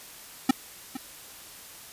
square tone with echo, 262.9 Hz, C4, 8 cents sharp, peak -16 dBFS, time 0.49-0.51 s, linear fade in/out 5 ms, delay 460 ms, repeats 1, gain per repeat -15 dB, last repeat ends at 0.97 s, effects white hiss -46 dBFS RMS until 1.92 s + resampled to 32000 Hz

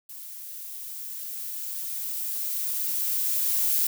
violet noise with level ramp, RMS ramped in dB -41 to -23 dBFS, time 0.09-3.87 s, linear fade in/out 5 ms, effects none

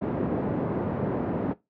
white band-pass noise, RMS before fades -28 dBFS, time 0.01-1.54 s, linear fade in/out 20 ms, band 120 to 390 Hz, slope 12 dB/octave, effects noise-tail reverb RT60 0.2 s tail -18 dB re dry + low-pass 2000 Hz 12 dB/octave

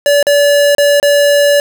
square tone with dropouts, 575 Hz, D5, 37 cents flat, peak -7 dBFS, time 0.06-1.6 s, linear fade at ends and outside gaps 1 ms, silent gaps 0.228-0.268 / 0.75-0.782 / 1-1.028 s, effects none

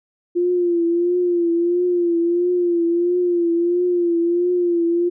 sine tone with vibrato, 347.4 Hz, F4, 9 cents flat, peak -15 dBFS, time 0.35-5.1 s, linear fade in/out 20 ms, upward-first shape triangle, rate 1.5 Hz, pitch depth 61 cents each way, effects none

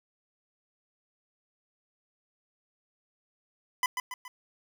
25% pulse tone with echo, 1003 Hz, B5, 26 cents sharp, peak -20 dBFS, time 3.83-3.86 s, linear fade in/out 2 ms, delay 140 ms, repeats 3, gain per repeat -6 dB, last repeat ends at 4.28 s, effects none

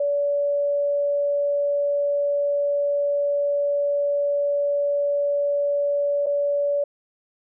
sine tone with dropouts, 573 Hz, D5, 43 cents flat, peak -19 dBFS, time 0-6.84 s, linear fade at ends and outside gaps 5 ms, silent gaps 6.261-6.266 s, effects none

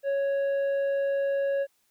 sine tone with tanh clipping, 554.4 Hz, C#5, in tune, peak -25 dBFS, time 0.03-1.67 s, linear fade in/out 50 ms, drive 6 dB, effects white hiss -70 dBFS RMS until 1.9 s

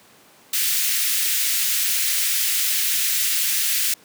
white high-pass noise, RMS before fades -21 dBFS, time 0.53-3.94 s, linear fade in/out 5 ms, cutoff 1800 Hz, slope 24 dB/octave, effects pink hiss -51 dBFS RMS until 4.04 s + high-pass 200 Hz 12 dB/octave

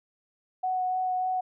sine tone with vibrato, 740 Hz, F#5, in tune, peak -25 dBFS, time 0.63-1.41 s, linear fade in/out 10 ms, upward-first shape sine, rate 3.4 Hz, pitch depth 10 cents each way, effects none

